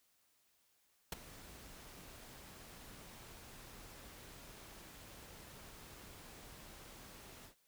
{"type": "noise with ADSR envelope", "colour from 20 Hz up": "pink", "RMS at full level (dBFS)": -38, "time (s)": [1.12, 7.55], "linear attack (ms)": 4, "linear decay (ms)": 16, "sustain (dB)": -17, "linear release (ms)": 100, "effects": ["white hiss -75 dBFS RMS until 7.67 s"]}